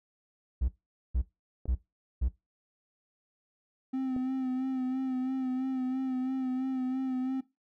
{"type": "tone bursts", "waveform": "triangle", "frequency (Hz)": 61.74, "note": "B1", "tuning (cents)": 0, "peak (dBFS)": -23, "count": 4, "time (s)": [0.61, 2.286], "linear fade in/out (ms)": 10, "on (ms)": 74, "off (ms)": 460}
{"type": "clicks", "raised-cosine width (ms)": 2, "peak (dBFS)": -28, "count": 2, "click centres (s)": [1.656, 4.164]}
{"type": "tone with vibrato", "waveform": "triangle", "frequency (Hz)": 259.4, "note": "C4", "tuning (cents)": -15, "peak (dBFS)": -27, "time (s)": [3.93, 7.41], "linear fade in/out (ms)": 10, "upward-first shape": "sine", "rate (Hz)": 3, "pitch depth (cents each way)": 33}
{"effects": ["noise-tail reverb RT60 0.2 s tail -17 dB re dry"]}